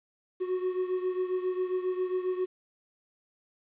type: beating tone pair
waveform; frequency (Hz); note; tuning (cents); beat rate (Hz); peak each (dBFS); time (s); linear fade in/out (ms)
triangle; 366.5 / 373.9; F#4 / F#4; -16 / +18; 7.4; -27 / -32; 0.4-2.46; 20
effects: resampled to 8000 Hz + 10-bit